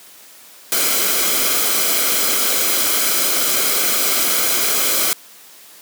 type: noise with comb filter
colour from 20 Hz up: white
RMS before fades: -17 dBFS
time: 0.72-5.13 s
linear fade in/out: 0 ms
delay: 1.1 ms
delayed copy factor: -0.55
effects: white hiss -43 dBFS RMS until 5.81 s + high-pass 200 Hz 12 dB/octave